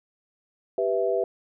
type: chord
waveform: sine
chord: E minor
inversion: first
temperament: equal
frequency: 392 / 493.9 / 659.3 Hz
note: G4 / B4 / E5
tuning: 0 / 0 / 0 cents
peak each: -26 dBFS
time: 0.78-1.24 s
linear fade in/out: 2 ms
effects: none